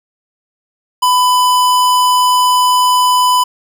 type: tone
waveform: square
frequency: 999 Hz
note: B5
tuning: 20 cents sharp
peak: -9 dBFS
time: 1.02-3.44 s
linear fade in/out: 10 ms
effects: none